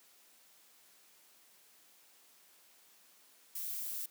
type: noise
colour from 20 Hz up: violet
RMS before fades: -40 dBFS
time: 3.55-4.06 s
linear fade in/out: 5 ms
effects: white hiss -64 dBFS RMS until 4.1 s + high-pass 200 Hz 12 dB/octave